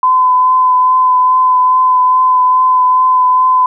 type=tone with vibrato; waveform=sine; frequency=1015 Hz; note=B5; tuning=47 cents sharp; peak=-6 dBFS; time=0.03-3.66 s; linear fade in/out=2 ms; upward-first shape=triangle; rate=2.4 Hz; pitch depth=16 cents each way; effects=none

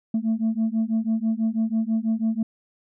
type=beating tone pair; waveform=sine; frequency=220 / 226.1 Hz; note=A3 / A3; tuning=0 / +47 cents; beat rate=6.1 Hz; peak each=-22 dBFS; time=0.14-2.43 s; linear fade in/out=5 ms; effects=tanh soft clip ceiling -17 dBFS

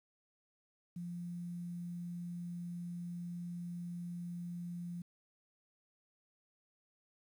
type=tone with quantisation; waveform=sine; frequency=174.2 Hz; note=F3; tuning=4 cents flat; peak=-40 dBFS; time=0.96-5.02 s; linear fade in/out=5 ms; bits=11; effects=none

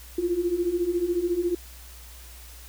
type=beating tone pair; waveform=sine; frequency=339.3 / 353.3 Hz; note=F4 / F4; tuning=-50 / +20 cents; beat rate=14 Hz; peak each=-28 / -24 dBFS; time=0.18-1.55 s; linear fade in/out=5 ms; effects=added 60 Hz sine -44 dBFS peak until 2.68 s + white hiss -48 dBFS RMS until 2.68 s

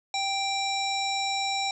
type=harmonic tone with a mistuned harmonic; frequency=784 Hz; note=G5; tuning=in tune; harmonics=1 / 3 / 5 / 7 / 9 / 10; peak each=-29 / -33 / -31 / -36 / -41 / -43 dBFS; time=0.14-1.71 s; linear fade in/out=2 ms; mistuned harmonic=10; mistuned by=-38 cents; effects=none

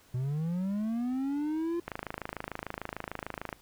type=linear sweep; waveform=triangle; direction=up; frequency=121.2 to 347.1 Hz; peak=-27 dBFS; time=0.14-1.8 s; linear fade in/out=5 ms
type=click train; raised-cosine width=0.5 ms; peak=-20 dBFS; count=45; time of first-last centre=1.88-3.528 s; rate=26.7 Hz
effects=pink hiss -60 dBFS RMS until 3.61 s

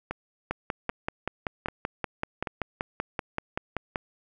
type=two click trains; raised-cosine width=0.5 ms; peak=-13 / -16 dBFS; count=19 / 4; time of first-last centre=0.51-3.958 / 0.11-2.472 s; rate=5.22 / 1.27 Hz; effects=none

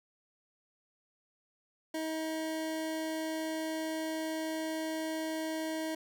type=tone; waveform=25% pulse; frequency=317.7 Hz; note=D#4; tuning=36 cents sharp; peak=-30 dBFS; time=1.94-5.95 s; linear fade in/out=5 ms; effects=none

